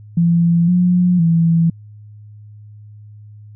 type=tone with pitch steps; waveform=sine; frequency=169.7 / 178.8 / 166.1 Hz; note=F3 / F3 / E3; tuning=-49 / +41 / +13 cents; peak=-10 dBFS; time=0.17-1.7 s; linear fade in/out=5 ms; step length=510 ms; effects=added 105 Hz sine -36 dBFS peak until 3.55 s